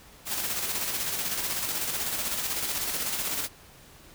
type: noise with tremolo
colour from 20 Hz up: white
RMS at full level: -29 dBFS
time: 0.25-3.49 s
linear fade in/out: 50 ms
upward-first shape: square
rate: 16 Hz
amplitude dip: 35%
effects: pink hiss -52 dBFS RMS until 4.14 s